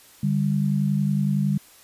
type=tone pair together; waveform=sine; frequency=146.83 / 197.7 Hz; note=D3 / G3; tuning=0 / +15 cents; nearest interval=perfect fourth; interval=515 cents; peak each=-22 dBFS; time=0.23-1.58 s; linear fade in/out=5 ms; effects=white hiss -51 dBFS RMS until 1.83 s + resampled to 32000 Hz